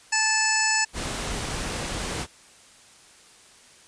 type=harmonic tone; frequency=873 Hz; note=A5; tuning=14 cents flat; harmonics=1 / 2 / 3 / 5 / 6 / 7 / 8 / 9; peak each=-28 / -25 / -28 / -34 / -28 / -37 / -29 / -28 dBFS; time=0.12-0.85 s; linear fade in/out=10 ms
type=noise; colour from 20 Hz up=pink; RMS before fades=-30 dBFS; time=0.93-2.27 s; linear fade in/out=50 ms
effects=white hiss -52 dBFS RMS until 3.87 s + resampled to 22050 Hz

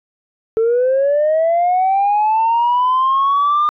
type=linear sweep; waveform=sine; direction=up; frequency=440 to 1211 Hz; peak=-10 dBFS; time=0.57-3.69 s; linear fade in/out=0 ms; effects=tanh soft clip ceiling -9 dBFS

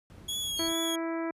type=noise; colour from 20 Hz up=brown; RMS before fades=-46 dBFS; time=0.1-0.72 s; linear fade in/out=0 ms
type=tone with vibrato; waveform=sawtooth; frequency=3329 Hz; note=G#7; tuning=3 cents sharp; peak=-28 dBFS; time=0.28-0.96 s; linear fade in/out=10 ms; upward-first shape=triangle; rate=2.4 Hz; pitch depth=38 cents each way
type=tone; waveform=sine; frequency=4400 Hz; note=C#8; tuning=14 cents flat; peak=-35 dBFS; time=0.57-0.69 s; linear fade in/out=20 ms
type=harmonic tone; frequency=329.6 Hz; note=E4; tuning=in tune; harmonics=1 / 2 / 3 / 4 / 5 / 6 / 7; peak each=-31 / -37 / -41 / -43 / -45 / -47 / -48 dBFS; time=0.59-1.31 s; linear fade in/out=5 ms
effects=high-pass 60 Hz 12 dB/octave + resampled to 32000 Hz

